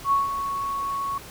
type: tone with ADSR envelope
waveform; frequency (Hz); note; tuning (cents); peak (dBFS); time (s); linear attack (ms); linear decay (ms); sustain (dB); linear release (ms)
sine; 1108.7; C#6; 0; -16; 0.04-1.18; 77; 160; -9; 3
effects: pink hiss -42 dBFS RMS until 1.3 s